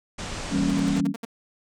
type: low-pass noise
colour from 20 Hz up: pink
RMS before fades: -33 dBFS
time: 0.18-1.01 s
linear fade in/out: 10 ms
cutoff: 8600 Hz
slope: 48 dB/octave
type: click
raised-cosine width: 2 ms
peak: -26 dBFS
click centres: 0.316 s
type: chord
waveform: sine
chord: E diminished seventh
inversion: none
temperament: equal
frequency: 164.81 / 196 / 233.1 / 277.2 Hz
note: E3 / G3 / Bb3 / Db4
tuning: 0 / 0 / 0 / 0 cents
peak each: -29 / -25 / -30 / -24 dBFS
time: 0.5-1.14 s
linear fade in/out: 50 ms
type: tone bursts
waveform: sawtooth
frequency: 229.2 Hz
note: A#3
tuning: 29 cents flat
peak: -26 dBFS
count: 7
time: 0.69-1.251 s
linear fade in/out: 5 ms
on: 21 ms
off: 69 ms
effects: none